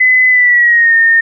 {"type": "tone with pitch glide", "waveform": "sine", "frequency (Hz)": [2018, 1829.3], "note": ["B6", "A#6"], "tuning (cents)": [37, -33], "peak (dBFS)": -5, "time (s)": [0, 1.21], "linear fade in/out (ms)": 10, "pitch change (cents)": -170, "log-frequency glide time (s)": [0.29, 0.95], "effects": []}